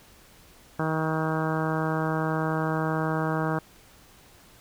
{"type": "harmonic tone", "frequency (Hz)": 158.4, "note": "D#3", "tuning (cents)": 31, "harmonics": [1, 2, 3, 4, 5, 6, 7, 8, 9, 10], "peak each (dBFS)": [-28, -31, -33, -34, -35, -36, -36, -37, -38, -38], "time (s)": [0.79, 3.59], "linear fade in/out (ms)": 5, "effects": ["pink hiss -54 dBFS RMS until 4.6 s"]}